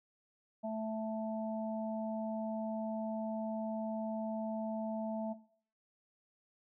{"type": "harmonic tone", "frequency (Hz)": 220, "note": "A3", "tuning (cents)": 0, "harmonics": [1, 3, 4], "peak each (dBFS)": [-39, -37, -46], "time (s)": [0.63, 5.34], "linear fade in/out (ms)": 20, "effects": ["noise-tail reverb RT60 0.5 s tail -17 dB re dry"]}